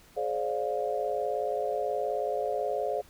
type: chord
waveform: sine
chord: D half-diminished seventh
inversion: second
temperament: just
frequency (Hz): 422.9 / 528.6 / 587.3 / 704.8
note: Ab4 / C5 / D5 / F5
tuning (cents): +31 / +18 / 0 / +16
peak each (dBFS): -33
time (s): 0.16-3.02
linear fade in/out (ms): 20
effects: pink hiss -57 dBFS RMS until 3.09 s